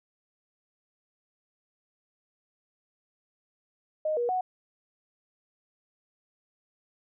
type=tone with pitch steps; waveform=sine; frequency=619 / 479.8 / 739 Hz; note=D#5 / A#4 / F#5; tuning=-9 / +50 / -2 cents; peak=-25 dBFS; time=4.05-4.41 s; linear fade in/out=5 ms; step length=120 ms; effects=none